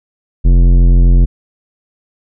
sine tone with tanh clipping, 43.83 Hz, F1, 7 cents sharp, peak -6 dBFS, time 0.44-1.26 s, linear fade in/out 20 ms, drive 14 dB, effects none

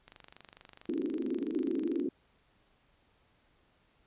click train, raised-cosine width 0.2 ms, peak -32 dBFS, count 48, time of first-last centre 0.08-1.998 s, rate 24.5 Hz
pink band-pass noise, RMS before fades -33 dBFS, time 0.89-2.09 s, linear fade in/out 5 ms, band 260 to 370 Hz, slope 48 dB/octave
effects pink hiss -69 dBFS RMS until 4.06 s + resampled to 8000 Hz

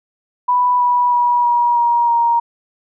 sine tone with pitch steps, 987.8 / 977.6 / 967.5 / 957.5 / 947.6 / 937.8 Hz, B5 / B5 / B5 / A#5 / A#5 / A#5, 0 / -18 / -36 / +46 / +28 / +10 cents, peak -11 dBFS, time 0.48-2.4 s, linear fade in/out 10 ms, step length 320 ms, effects none

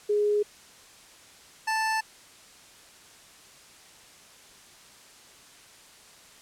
sine / 25% pulse tone pair in turn, 415.8 / 881 Hz, G#4 / A5, +2 / +2 cents, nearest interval octave + minor second, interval 1300 cents, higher second, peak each -21 dBFS, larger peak neither, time 0.09-0.43 / 1.67-2.01 s, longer neither, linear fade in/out 10 ms, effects white hiss -52 dBFS RMS until 6.41 s + low-pass 9000 Hz 12 dB/octave

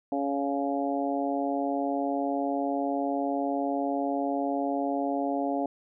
harmonic tone, 140 Hz, C#3, 18 cents sharp, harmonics 2 / 3 / 4 / 5 / 6, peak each -29 / -37 / -33 / -31 / -37 dBFS, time 0.12-5.66 s, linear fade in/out 2 ms, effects none

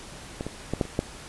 clicks, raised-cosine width 2 ms, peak -17 / -19 / -13 / -9 / -25 / -9 dBFS, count 6, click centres 0.409 / 0.466 / 0.736 / 0.812 / 0.853 / 0.991 s, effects pink hiss -43 dBFS RMS until 1.28 s + resampled to 24000 Hz

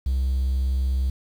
triangle tone, 65.41 Hz, C2, in tune, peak -17 dBFS, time 0.06-1.1 s, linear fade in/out 5 ms, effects tanh soft clip ceiling -15 dBFS + 8-bit

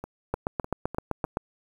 two click trains, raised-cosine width 1 ms, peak -21 / -12 dBFS, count 5 / 9, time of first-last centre 0.04-1.248 / 0.34-1.371 s, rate 3.31 / 7.76 Hz, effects 8-bit

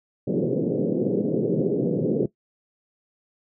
white band-pass noise, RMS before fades -23 dBFS, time 0.27-2.26 s, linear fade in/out 5 ms, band 130 to 490 Hz, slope 48 dB/octave, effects noise-tail reverb RT60 0.1 s tail -17 dB re dry

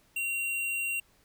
square tone, 2753 Hz, F7, 25 cents flat, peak -30 dBFS, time 0.16-1 s, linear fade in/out 5 ms, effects pink hiss -65 dBFS RMS until 1.24 s

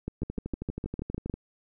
two click trains, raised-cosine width 3 ms, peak -19 / -21 dBFS, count 9 / 15, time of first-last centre 0.08-1.298 / 0.22-1.34 s, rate 6.57 / 12.5 Hz, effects none

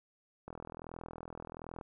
click train, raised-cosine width 1 ms, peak -30 dBFS, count 56, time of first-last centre 0.48-1.812 s, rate 41.3 Hz, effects none

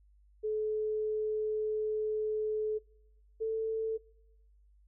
sine tone pair in turn, 430 / 443.4 Hz, A4 / A4, -40 / +13 cents, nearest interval minor second, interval 53 cents, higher second, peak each -30 / -30 dBFS, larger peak neither, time 0.43-2.79 / 3.4-3.98 s, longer first, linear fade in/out 20 ms, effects noise-tail reverb RT60 1.0 s tail -25 dB re dry + added 50 Hz sine -60 dBFS peak until 4.87 s

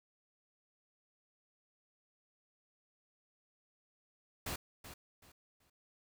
pink noise with echo, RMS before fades -40 dBFS, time 4.46-4.56 s, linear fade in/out 5 ms, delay 380 ms, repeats 3, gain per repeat -11 dB, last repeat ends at 5.7 s, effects none

